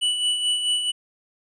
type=tone with tremolo; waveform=square; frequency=2960 Hz; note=F#7; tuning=in tune; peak=-19 dBFS; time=0.01-0.92 s; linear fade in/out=20 ms; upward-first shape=sine; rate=4.6 Hz; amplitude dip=50%; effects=resampled to 22050 Hz